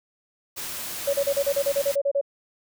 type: noise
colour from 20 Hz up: white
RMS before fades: -33 dBFS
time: 0.56-1.96 s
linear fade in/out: 20 ms
type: tone bursts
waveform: sine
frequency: 561 Hz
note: C#5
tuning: 21 cents sharp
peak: -19 dBFS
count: 12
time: 1.07-2.213 s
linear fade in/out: 10 ms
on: 65 ms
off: 33 ms
effects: none